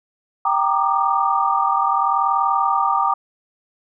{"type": "chord", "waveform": "sine", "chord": "Eb major seventh", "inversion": "first", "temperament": "equal with one note detuned", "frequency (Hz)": [784, 932.3, 1174.7, 1215.4], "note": ["G5", "Bb5", "D6", "Eb6"], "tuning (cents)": [0, 0, 0, -41], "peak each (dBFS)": -21, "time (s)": [0.45, 3.14], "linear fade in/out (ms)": 5, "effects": []}